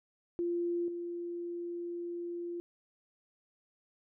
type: tone with level steps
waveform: sine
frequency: 345.9 Hz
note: F4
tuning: 17 cents flat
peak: -30 / -36 dBFS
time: 0.39-2.6 s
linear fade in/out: 0 ms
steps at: 0.88 s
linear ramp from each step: 2 ms
effects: none